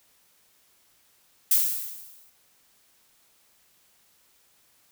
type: noise with exponential decay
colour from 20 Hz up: violet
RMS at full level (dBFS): -18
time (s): 1.51-2.3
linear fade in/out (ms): 5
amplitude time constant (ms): 170
effects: white hiss -63 dBFS RMS until 4.91 s